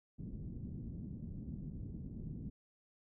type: low-pass noise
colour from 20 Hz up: white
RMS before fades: -45 dBFS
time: 0.18-2.5 s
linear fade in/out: 10 ms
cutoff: 230 Hz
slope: 24 dB/octave
effects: none